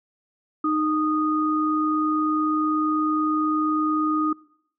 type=tone pair together; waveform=sine; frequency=308.3 / 1237 Hz; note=D#4 / D#6; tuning=-16 / -10 cents; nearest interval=2 octaves; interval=2406 cents; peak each=-22 / -23 dBFS; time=0.64-4.33 s; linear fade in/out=5 ms; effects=noise-tail reverb RT60 0.7 s tail -23 dB re dry